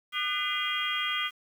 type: harmonic tone with a mistuned harmonic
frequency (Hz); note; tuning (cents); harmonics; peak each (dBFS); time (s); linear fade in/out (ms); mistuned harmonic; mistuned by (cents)
404.7; G#4; -45; 3 / 4 / 5 / 6 / 7 / 8; -34 / -37 / -33 / -37 / -38 / -32; 0.12-1.31; 50; 4; -140
effects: 9-bit